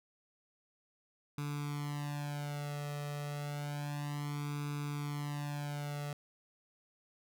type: tone with flanger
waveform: sawtooth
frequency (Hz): 145.7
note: D3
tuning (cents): -13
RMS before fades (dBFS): -39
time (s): 1.38-6.13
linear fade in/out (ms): 2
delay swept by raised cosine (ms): 0.81 to 1.58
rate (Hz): 0.3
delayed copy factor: +1
effects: none